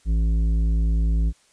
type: tone with tanh clipping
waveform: sine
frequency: 55 Hz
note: A1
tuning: in tune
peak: -19 dBFS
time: 0.05-1.33 s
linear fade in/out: 50 ms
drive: 10 dB
effects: white hiss -59 dBFS RMS until 1.52 s + resampled to 22050 Hz